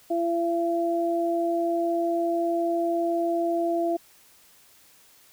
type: tone pair together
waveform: sine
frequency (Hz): 338.2 / 678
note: E4 / E5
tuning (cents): +44 / +49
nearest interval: octave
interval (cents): 1205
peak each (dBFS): -25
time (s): 0.1-3.97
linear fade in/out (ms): 10
effects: white hiss -56 dBFS RMS until 5.32 s